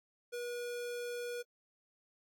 square tone, 482.8 Hz, B4, 39 cents flat, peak -39 dBFS, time 0.32-1.43 s, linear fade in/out 20 ms, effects AAC 64 kbps

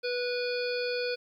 harmonic tone, 490.9 Hz, B4, 10 cents flat, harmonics 1 / 3 / 5 / 7 / 9 / 10, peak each -30 / -38 / -38 / -46 / -38 / -43 dBFS, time 0.03-1.16 s, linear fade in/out 20 ms, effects 11-bit

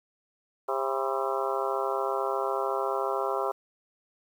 harmonic tone with a mistuned harmonic, 133.8 Hz, C3, 39 cents sharp, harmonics 3 / 4 / 5 / 6 / 7 / 8 / 9 / 10, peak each -32 / -33 / -34 / -35 / -35 / -36 / -37 / -37 dBFS, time 0.68-3.52 s, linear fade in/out 10 ms, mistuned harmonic 7, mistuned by +82 cents, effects 9-bit

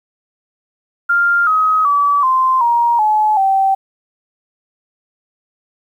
sine tone with pitch steps, 1396.9 / 1266.2 / 1147.8 / 1040.5 / 943.2 / 854.9 / 775 Hz, F6 / D#6 / D6 / C6 / A#5 / G#5 / G5, 0 / +30 / -40 / -10 / +20 / +50 / -20 cents, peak -10 dBFS, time 1.09-3.75 s, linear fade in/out 10 ms, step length 380 ms, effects 8-bit

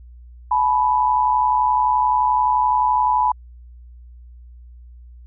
sine tone pair together, 856.2 / 987.8 Hz, A5 / B5, -47 / 0 cents, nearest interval major second, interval 247 cents, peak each -19 / -16 dBFS, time 0.51-3.32 s, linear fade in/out 5 ms, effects added 60 Hz sine -39 dBFS peak until 5.26 s

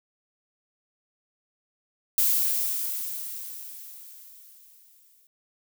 violet noise with exponential decay, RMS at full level -21 dBFS, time 2.18-5.27 s, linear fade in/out 1 ms, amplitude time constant 670 ms, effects none

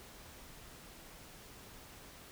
silence, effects pink hiss -54 dBFS RMS until 2.31 s

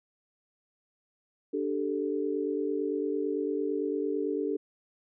sine chord, D suspended fourth, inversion none, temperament just, 293.7 / 391.6 / 440.5 Hz, D4 / G4 / A4, 0 / -2 / +2 cents, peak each -32 dBFS, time 1.53-4.57 s, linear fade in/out 10 ms, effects none

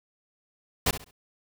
pink noise with echo, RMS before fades -23 dBFS, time 0.86-0.91 s, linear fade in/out 5 ms, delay 67 ms, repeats 3, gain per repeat -12 dB, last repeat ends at 1.111 s, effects none

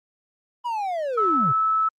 triangle linear sweep, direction down, 990 to 110.6 Hz, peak -22 dBFS, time 0.64-1.53 s, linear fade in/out 20 ms
sine tone, 1305 Hz, E6, 18 cents flat, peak -18 dBFS, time 1.17-1.89 s, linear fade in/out 10 ms
effects Opus 24 kbps

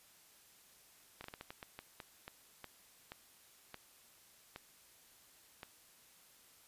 slowing click train, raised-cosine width 0.3 ms, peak -30 dBFS, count 15, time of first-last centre 1.21-5.631 s, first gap 32 ms, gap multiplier 1.31, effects white hiss -64 dBFS RMS until 6.67 s + resampled to 32000 Hz

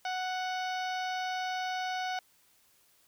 harmonic tone, 740 Hz, F#5, in tune, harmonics 1 / 2 / 3 / 4 / 5 / 6 / 7 / 8, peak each -33 / -39 / -43 / -45 / -47 / -49 / -50 / -51 dBFS, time 0.05-2.19 s, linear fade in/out 2 ms, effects white hiss -66 dBFS RMS until 3.07 s

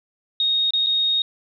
sine tone with dropouts, 3729 Hz, A#7, in tune, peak -17 dBFS, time 0.4-1.22 s, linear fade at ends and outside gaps 2 ms, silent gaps 0.707-0.735 / 0.863-0.868 s, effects none

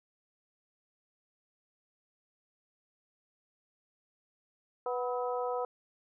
harmonic tone with a mistuned harmonic, 246.9 Hz, B3, in tune, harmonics 2 / 3 / 4 / 5, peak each -33 / -37 / -39 / -41 dBFS, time 4.86-5.65 s, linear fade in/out 2 ms, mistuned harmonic 5, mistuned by +61 cents, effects none

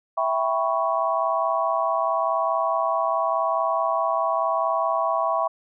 sine chord, C# half-diminished seventh, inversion first, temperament equal, 659.3 / 784 / 987.8 / 1108.7 Hz, E5 / G5 / B5 / C#6, 0 / 0 / 0 / 0 cents, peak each -24 / -28 / -27 / -25 dBFS, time 0.17-5.48 s, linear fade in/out 10 ms, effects none

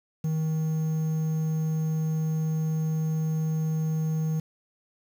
triangle tone with quantisation, 157.9 Hz, D#3, 26 cents sharp, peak -22 dBFS, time 0.24-4.4 s, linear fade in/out 5 ms, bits 8, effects none

